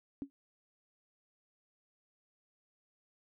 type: tone with exponential decay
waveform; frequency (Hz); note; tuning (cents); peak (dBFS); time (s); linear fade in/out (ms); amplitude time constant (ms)
sine; 277.2; C#4; 0; -32; 0.22-0.3; 0; 16
effects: none